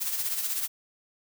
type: noise with tremolo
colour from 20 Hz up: blue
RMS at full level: -28 dBFS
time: 0-0.68 s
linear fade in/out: 20 ms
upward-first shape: sine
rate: 16 Hz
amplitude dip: 50%
effects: none